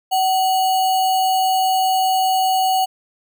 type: tone with sample-and-hold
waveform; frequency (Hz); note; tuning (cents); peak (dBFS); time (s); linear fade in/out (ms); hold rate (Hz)
sine; 755; F#5; +35; -14; 0.11-2.86; 20; 3675
effects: none